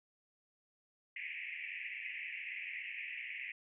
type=band-pass noise; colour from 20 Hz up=pink; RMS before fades=-44 dBFS; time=1.16-3.52 s; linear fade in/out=5 ms; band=1900 to 2700 Hz; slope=96 dB/octave; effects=none